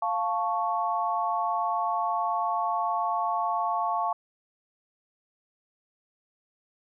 sine chord, F augmented, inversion none, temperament equal, 698.5 / 880 / 1108.7 Hz, F5 / A5 / C#6, 0 / 0 / 0 cents, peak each -29 dBFS, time 0.02-4.13 s, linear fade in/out 5 ms, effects none

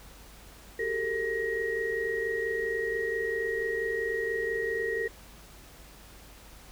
sine tone cluster, 383.8 / 408.2 / 454.1 / 1888 Hz, G4 / G#4 / A#4 / A#6, -37 / -30 / -45 / +22 cents, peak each -37 / -37 / -31 / -32 dBFS, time 0.79-5.08 s, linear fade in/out 5 ms, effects added 50 Hz sine -52 dBFS peak until 6.71 s + pink hiss -52 dBFS RMS until 6.71 s

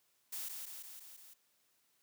blue noise with echo, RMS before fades -42 dBFS, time 0.32-0.49 s, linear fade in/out 10 ms, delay 170 ms, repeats 5, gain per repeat -3 dB, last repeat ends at 1.34 s, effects white hiss -75 dBFS RMS until 2.02 s + high-pass 100 Hz 12 dB/octave

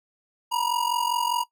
square ring-modulated tone, 955 Hz, A#5, 42 cents sharp, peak -21 dBFS, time 0.51-1.44 s, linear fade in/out 20 ms, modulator 22.5 Hz, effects noise-tail reverb RT60 0.1 s tail -18 dB re dry

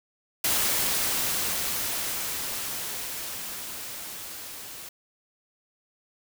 white noise with level ramp, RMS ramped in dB -24 to -41 dBFS, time 0.44-4.89 s, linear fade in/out 5 ms, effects none

